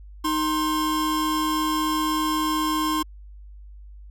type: tone pair together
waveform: square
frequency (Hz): 310.9 / 1056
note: D#4 / C6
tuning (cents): -1 / +16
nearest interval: octave + major sixth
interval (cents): 2117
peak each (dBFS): -25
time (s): 0.24-3.03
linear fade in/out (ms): 10
effects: added 50 Hz sine -40 dBFS peak until 4.1 s